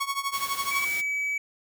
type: tone with tremolo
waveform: sawtooth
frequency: 1108.7 Hz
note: C#6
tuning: in tune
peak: -20 dBFS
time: 0-0.85 s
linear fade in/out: 10 ms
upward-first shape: triangle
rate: 12 Hz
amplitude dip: 90%
type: noise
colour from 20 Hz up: white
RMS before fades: -37 dBFS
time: 0.32-1.02 s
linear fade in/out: 20 ms
type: tone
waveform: triangle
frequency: 2284 Hz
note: D7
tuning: 49 cents flat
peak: -24 dBFS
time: 0.71-1.38 s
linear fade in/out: 5 ms
effects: none